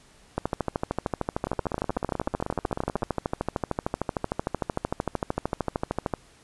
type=two click trains; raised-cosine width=1 ms; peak=-15 / -11 dBFS; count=26 / 77; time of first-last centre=1.47-3.023 / 0.38-6.138 s; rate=16.1 / 13.2 Hz; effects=pink hiss -56 dBFS RMS until 6.43 s + resampled to 24000 Hz